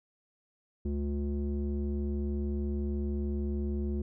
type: tone with low-pass filter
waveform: square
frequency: 71.6 Hz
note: D2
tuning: 43 cents flat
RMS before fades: -32 dBFS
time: 0.85-4.02 s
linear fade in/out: 5 ms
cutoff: 300 Hz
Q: 7
effects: none